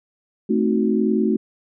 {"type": "chord", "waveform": "sine", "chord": "A diminished seventh", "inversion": "none", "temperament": "equal", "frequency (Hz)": [220, 261.6, 311.1, 370], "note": ["A3", "C4", "Eb4", "Gb4"], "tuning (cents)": [0, 0, 0, 0], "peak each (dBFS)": [-19, -24, -24, -22], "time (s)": [0.49, 1.37], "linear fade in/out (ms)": 10, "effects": []}